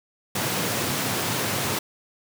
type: high-pass noise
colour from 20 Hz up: pink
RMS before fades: -26 dBFS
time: 0.35-1.79 s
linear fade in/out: 5 ms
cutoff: 100 Hz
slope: 48 dB/octave
effects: none